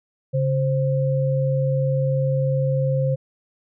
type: tone pair together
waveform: sine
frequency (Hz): 138.59 / 524.9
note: C#3 / C5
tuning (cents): 0 / +5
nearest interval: octave + major seventh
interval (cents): 2305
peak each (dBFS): -19 / -23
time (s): 0.33-3.16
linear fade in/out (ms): 20
effects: none